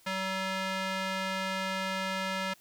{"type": "tone with band-pass filter", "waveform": "square", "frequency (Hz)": 190, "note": "F#3", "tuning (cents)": 46, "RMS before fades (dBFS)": -33, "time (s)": [0.06, 2.54], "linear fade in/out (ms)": 10, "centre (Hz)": 2100, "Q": 0.68, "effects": ["white hiss -61 dBFS RMS until 2.6 s"]}